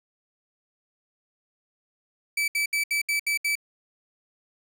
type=tone bursts; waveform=40% pulse; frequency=2308 Hz; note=D7; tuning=31 cents flat; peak=-22 dBFS; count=7; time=2.37-3.554 s; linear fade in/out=5 ms; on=110 ms; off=69 ms; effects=none